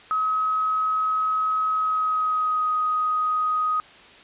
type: tone with pitch glide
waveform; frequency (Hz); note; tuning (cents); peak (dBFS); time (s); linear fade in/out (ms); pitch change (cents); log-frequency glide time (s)
sine; 1275 to 1251.6; D#6 to D#6; +42 to +10; -20; 0.11-3.8; 0; -32; 1.72-2.7
effects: white hiss -47 dBFS RMS until 4.23 s + resampled to 8000 Hz